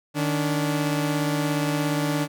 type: tone pair together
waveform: sawtooth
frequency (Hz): 152.6 / 288.1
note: D#3 / D4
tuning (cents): -33 / -33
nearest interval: major seventh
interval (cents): 1100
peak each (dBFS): -21 / -21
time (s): 0.14-2.28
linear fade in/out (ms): 50
effects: none